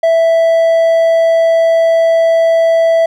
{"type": "tone", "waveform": "triangle", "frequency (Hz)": 659.3, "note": "E5", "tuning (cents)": 0, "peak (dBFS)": -5, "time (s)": [0.03, 3.06], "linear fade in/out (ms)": 5, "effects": []}